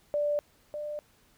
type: tone pair in turn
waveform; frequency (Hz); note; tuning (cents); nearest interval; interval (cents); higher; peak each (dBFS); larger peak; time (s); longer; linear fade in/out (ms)
sine; 587.3 / 595.5; D5 / D5; 0 / +24; unison; 24; second; -25 / -33; first; 0.14-0.39 / 0.74-0.99; neither; 0
effects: pink hiss -64 dBFS RMS until 1.37 s